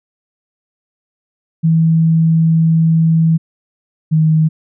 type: tone pair in turn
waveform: sine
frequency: 162.5 / 157.6 Hz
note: E3 / D#3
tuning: -24 / +23 cents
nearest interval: minor second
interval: 53 cents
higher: first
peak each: -8 dBFS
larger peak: neither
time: 1.63-3.38 / 4.11-4.49 s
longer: first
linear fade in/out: 20 ms
effects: none